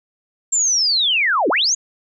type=linear two-way sweep; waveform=sine; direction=down then up; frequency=7459 to 250 to 6930 Hz; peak=-14 dBFS; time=0.52-1.75 s; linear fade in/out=10 ms; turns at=1.49 s; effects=none